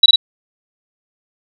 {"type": "tone with echo", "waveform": "sine", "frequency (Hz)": 3905, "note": "B7", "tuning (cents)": -20, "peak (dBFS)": -3, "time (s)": [0.03, 0.06], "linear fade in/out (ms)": 5, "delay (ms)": 50, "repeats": 2, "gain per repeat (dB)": -2, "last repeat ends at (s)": 0.16, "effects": []}